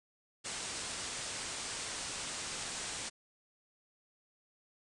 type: low-pass noise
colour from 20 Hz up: white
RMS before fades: -41 dBFS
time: 0.44-3.1 s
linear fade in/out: 20 ms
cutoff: 9300 Hz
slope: 96 dB/octave
effects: none